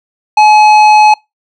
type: tone with tanh clipping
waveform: sine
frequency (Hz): 850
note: G#5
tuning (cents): +40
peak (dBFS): -4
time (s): 0.37-1.14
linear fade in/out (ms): 5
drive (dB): 12
effects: noise-tail reverb RT60 0.2 s tail -24 dB re dry